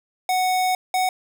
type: tone pair in turn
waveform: square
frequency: 740 / 743 Hz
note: F#5 / F#5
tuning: 0 / +7 cents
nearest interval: unison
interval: 7 cents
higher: second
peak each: -19 / -19 dBFS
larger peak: neither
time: 0.29-0.75 / 0.94-1.09 s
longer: first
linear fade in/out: 2 ms
effects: none